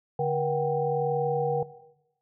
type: tone cluster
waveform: sine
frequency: 145.1 / 477.4 / 747 / 788 Hz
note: D3 / A#4 / F#5 / G5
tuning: -21 / +41 / +16 / +9 cents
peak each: -30 / -27 / -32 / -31 dBFS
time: 0.19-1.63 s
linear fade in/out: 5 ms
effects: noise-tail reverb RT60 0.9 s tail -17 dB re dry